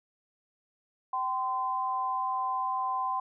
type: tone pair together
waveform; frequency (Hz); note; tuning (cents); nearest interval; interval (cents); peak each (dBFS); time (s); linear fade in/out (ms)
sine; 770 / 1027.8; G5 / C6; -31 / -31; perfect fourth; 500; -33 / -29; 1.13-3.2; 5
effects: none